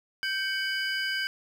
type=tone cluster; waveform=triangle; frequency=1559 / 2239 / 2995 / 4887 Hz; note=G6 / C#7 / F#7 / D#8; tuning=-10 / +17 / +20 / -32 cents; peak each=-28 / -35 / -33 / -34 dBFS; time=0.23-1.27 s; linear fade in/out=0 ms; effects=none